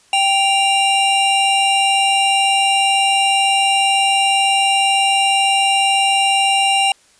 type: tone pair together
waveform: square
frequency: 784 / 2794 Hz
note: G5 / F7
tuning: 0 / 0 cents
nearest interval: octave + minor seventh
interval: 2200 cents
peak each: -16 dBFS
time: 0.13-6.92 s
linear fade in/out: 2 ms
effects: white hiss -52 dBFS RMS until 7.19 s + resampled to 22050 Hz